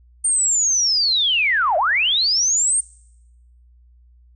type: linear two-way sweep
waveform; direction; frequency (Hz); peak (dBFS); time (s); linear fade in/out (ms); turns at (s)
sine; down then up; 8870 to 587.3 to 8870; -15; 0.24-2.81; 10; 1.77
effects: noise-tail reverb RT60 0.9 s tail -25 dB re dry + added 60 Hz sine -48 dBFS peak until 4.35 s